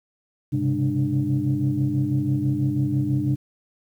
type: tone cluster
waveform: sine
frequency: 101.3 / 130.7 / 136.8 / 204.6 / 297.7 Hz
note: G#2 / C3 / C#3 / G#3 / D4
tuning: -43 / -1 / -23 / -26 / +24 cents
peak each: -31 / -23 / -25 / -31 / -24 dBFS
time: 0.52-3.36 s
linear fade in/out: 20 ms
effects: tanh soft clip ceiling -11 dBFS + 9-bit